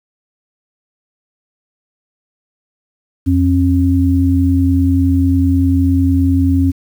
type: tone pair together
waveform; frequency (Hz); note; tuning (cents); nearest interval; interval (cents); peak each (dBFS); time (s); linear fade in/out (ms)
sine; 86.5 / 270.2; F2 / C#4; -16 / -44; octave + minor sixth; 1972; -12; 3.26-6.72; 20
effects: 7-bit